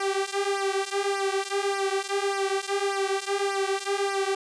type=tone with flanger; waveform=sawtooth; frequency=394.1 Hz; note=G4; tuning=9 cents sharp; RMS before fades=-27 dBFS; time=0-4.35 s; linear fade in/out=5 ms; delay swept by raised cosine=0.26 to 5.16 ms; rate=1.7 Hz; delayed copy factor=-0.9; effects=resampled to 22050 Hz